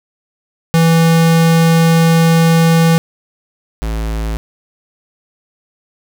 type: tone pair in turn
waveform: square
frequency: 164.81 / 54.79 Hz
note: E3 / A1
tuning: 0 / -7 cents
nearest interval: octave + perfect fifth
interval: 1907 cents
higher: first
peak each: -8 / -17 dBFS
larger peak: first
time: 0.74-2.98 / 3.82-4.37 s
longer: first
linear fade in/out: 0 ms
effects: none